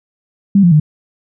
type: tone with pitch steps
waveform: sine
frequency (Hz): 198.2 / 173.54 / 151.95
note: G3 / F3 / D#3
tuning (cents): +19 / -11 / -41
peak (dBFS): -5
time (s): 0.55-0.799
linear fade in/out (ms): 5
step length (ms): 83
effects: none